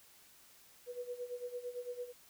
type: tone with tremolo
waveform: sine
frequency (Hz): 490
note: B4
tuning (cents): -14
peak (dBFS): -37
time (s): 0.86-2.13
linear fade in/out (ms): 50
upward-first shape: sine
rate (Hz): 8.9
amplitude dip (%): 80
effects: white hiss -62 dBFS RMS until 2.29 s